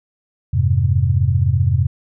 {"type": "chord", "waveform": "sine", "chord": "F minor", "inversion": "none", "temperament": "equal with one note detuned", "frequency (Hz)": [87.31, 102.99, 130.81], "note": ["F2", "Ab2", "C3"], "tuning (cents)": [0, -14, 0], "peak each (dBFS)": -17, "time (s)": [0.53, 1.87], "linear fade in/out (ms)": 10, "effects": []}